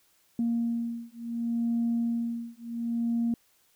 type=beating tone pair; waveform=sine; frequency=233.1 / 233.79 Hz; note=A#3 / A#3; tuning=0 / +5 cents; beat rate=0.69 Hz; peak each=-29 / -29 dBFS; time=0.39-3.34 s; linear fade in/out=2 ms; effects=tanh soft clip ceiling -20 dBFS + white hiss -66 dBFS RMS until 3.75 s